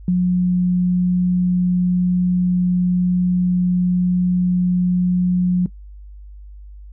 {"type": "tone", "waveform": "sine", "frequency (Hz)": 179.9, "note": "F#3", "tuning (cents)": -48, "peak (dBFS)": -13, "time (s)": [0.08, 5.66], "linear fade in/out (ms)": 2, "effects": ["noise-tail reverb RT60 0.1 s tail -18 dB re dry", "added 50 Hz sine -35 dBFS peak until 6.92 s"]}